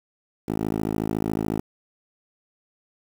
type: tone with band-pass filter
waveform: 10% pulse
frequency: 53.9 Hz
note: A1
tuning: 35 cents flat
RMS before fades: -26 dBFS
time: 0.48-1.6 s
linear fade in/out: 5 ms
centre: 340 Hz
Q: 1.1
effects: 7-bit